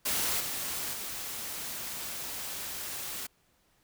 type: noise with level steps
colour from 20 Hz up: white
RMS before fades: -30 / -35 / -38 dBFS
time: 0.05-3.27 s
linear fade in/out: 10 ms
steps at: 0.4 / 0.93 s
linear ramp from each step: 5 ms
effects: pink hiss -69 dBFS RMS until 3.83 s